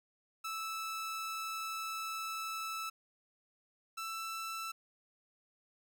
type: tone pair in turn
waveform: sawtooth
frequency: 1313 / 1326.7 Hz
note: E6 / E6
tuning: -7 / +11 cents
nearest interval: unison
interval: 18 cents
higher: second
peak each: -34 / -35 dBFS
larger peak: first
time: 0.44-2.9 / 3.97-4.72 s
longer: first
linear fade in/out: 10 ms
effects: none